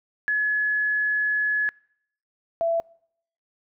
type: tone pair in turn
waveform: sine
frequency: 1700 / 668.1 Hz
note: G#6 / E5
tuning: +40 / +23 cents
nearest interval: octave + major third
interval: 1617 cents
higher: first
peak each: -20 dBFS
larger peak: neither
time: 0.28-1.69 / 2.61-2.8 s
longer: first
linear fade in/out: 0 ms
effects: noise-tail reverb RT60 0.7 s tail -26 dB re dry